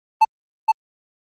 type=tone with echo; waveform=triangle; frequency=880 Hz; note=A5; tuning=in tune; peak=-6 dBFS; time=0.21-0.25 s; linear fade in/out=10 ms; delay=470 ms; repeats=1; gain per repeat=-3 dB; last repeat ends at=0.72 s; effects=Opus 24 kbps